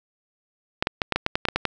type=clicks; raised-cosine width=0.3 ms; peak=-5 dBFS; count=11; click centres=0.825 / 0.871 / 1.018 / 1.123 / 1.16 / 1.264 / 1.355 / 1.453 / 1.486 / 1.56 / 1.653 s; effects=none